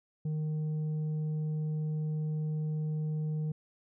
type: tone with tanh clipping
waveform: sine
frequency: 154.2 Hz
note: D#3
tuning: 15 cents flat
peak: -31 dBFS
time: 0.25-3.52 s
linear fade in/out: 5 ms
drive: 4 dB
effects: none